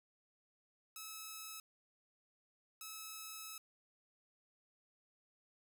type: tone bursts at uneven times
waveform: 5% pulse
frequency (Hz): 1295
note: E6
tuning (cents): -31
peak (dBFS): -35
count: 2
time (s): 0.96-1.6 / 2.81-3.58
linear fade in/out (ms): 2
effects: none